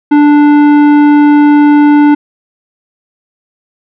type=tone with tanh clipping; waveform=sine; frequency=293.7 Hz; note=D4; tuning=in tune; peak=-4 dBFS; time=0.11-2.15 s; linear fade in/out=10 ms; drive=13 dB; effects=none